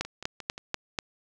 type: two click trains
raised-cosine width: 0.2 ms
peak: -22 / -11 dBFS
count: 4 / 5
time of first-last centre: 0.05-0.579 / 0.01-0.988 s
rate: 5.67 / 4.09 Hz
effects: none